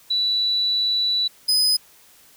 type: tone pair in turn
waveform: sine / 40% pulse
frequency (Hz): 3951 / 5017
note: B7 / D#8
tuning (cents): 0 / +13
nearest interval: major third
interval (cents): 413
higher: second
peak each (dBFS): -18 / -15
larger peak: second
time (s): 0.1-1.28 / 1.48-1.77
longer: first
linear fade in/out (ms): 10
effects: white hiss -52 dBFS RMS until 2.36 s